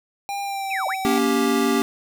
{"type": "tone with pitch glide", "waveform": "square", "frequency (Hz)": [801, 765.7], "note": ["G5", "G5"], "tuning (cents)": [37, -41], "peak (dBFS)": -26, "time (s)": [0.29, 1.18], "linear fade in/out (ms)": 0, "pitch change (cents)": -78, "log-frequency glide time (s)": [0.42, 0.81]}
{"type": "linear two-way sweep", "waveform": "sine", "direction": "down then up", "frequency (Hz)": [2705, 554.4, 2705], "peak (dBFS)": -24, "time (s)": [0.7, 0.96], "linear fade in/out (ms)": 20, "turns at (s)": 0.87}
{"type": "chord", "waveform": "square", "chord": "G diminished", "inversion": "first", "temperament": "just", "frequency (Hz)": [235.2, 282.2, 392], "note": ["Bb3", "Db4", "G4"], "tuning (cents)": [16, 31, 0], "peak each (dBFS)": -23, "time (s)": [1.05, 1.82], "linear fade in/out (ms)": 0}
{"effects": []}